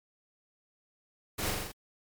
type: noise with echo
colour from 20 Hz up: pink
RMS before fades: -34 dBFS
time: 1.38-1.51 s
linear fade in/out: 10 ms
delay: 42 ms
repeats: 5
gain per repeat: -2 dB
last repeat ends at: 1.72 s
effects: MP3 96 kbps